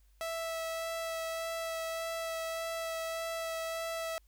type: tone with vibrato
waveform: sawtooth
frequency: 656 Hz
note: E5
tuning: 9 cents flat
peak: -31 dBFS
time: 0.21-4.18 s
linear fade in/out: 0 ms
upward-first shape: sine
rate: 1.7 Hz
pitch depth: 10 cents each way
effects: added 50 Hz sine -61 dBFS peak until 4.27 s + white hiss -74 dBFS RMS until 4.27 s